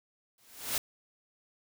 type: noise with exponential growth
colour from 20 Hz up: white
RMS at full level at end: -28 dBFS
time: 0.38-0.78 s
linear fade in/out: 2 ms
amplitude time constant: 86 ms
effects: none